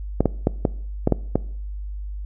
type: clicks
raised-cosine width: 2 ms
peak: -3 dBFS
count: 7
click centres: 0.206 / 0.257 / 0.471 / 0.652 / 1.074 / 1.123 / 1.356 s
effects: noise-tail reverb RT60 0.6 s tail -21 dB re dry + added 50 Hz sine -28 dBFS peak until 2.25 s